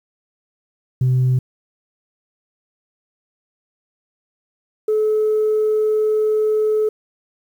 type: tone pair in turn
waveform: sine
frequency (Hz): 127.9 / 430.2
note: C3 / A4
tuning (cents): -39 / -39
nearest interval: octave + major sixth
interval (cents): 2100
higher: second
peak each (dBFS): -11 / -13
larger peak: first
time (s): 1.01-1.39 / 4.88-6.89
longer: second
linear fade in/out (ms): 5
effects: tanh soft clip ceiling -11 dBFS + 8-bit